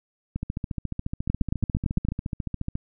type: two click trains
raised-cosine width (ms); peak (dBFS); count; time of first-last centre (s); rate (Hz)
5; -16 / -10; 35 / 8; 0.36-2.754 / 1.3-2.087; 14.2 / 8.9
effects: none